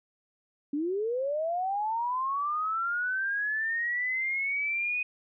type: linear sweep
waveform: sine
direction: up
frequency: 277.2 to 2501 Hz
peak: -27 dBFS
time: 0.73-5.03 s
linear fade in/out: 5 ms
effects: none